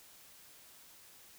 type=silence; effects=white hiss -58 dBFS RMS until 1.38 s